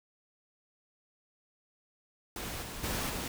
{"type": "noise with level steps", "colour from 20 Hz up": "pink", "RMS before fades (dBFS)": [-39, -42, -34, -37], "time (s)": [2.36, 3.28], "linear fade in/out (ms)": 2, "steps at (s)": [2.62, 2.83, 3.09], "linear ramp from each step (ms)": 10, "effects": []}